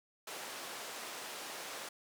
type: band-pass noise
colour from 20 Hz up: pink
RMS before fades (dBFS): -45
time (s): 0.27-1.89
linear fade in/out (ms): 5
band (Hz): 480 to 12000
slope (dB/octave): 12
effects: none